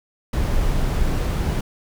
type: noise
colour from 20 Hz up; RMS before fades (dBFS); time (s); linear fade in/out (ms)
brown; -20; 0.33-1.61; 5
effects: none